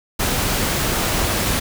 pink noise, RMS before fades -20 dBFS, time 0.19-1.6 s, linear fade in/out 10 ms, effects none

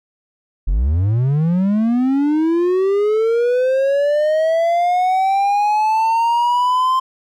triangle linear sweep, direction up, 38.42 to 1046.5 Hz, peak -11 dBFS, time 0.67-7 s, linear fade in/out 10 ms, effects none

